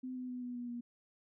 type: tone with pitch steps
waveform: sine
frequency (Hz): 255.9 / 252.5 / 249.2 / 245.9 / 242.7 / 239.5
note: C4 / B3 / B3 / B3 / B3 / A#3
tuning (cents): -38 / +39 / +16 / -7 / -30 / +47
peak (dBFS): -39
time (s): 0.03-0.81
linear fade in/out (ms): 10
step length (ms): 130
effects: none